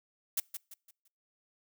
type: noise with echo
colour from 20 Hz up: blue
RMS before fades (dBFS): -30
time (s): 0.37-0.4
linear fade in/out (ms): 5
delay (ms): 170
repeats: 4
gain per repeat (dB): -9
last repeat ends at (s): 1.08
effects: noise-tail reverb RT60 0.4 s tail -26 dB re dry